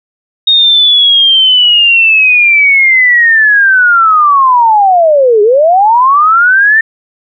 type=linear two-way sweep; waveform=sine; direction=down then up; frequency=3729 to 403 to 1811 Hz; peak=-3 dBFS; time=0.47-6.81 s; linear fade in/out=5 ms; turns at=5.42 s; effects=none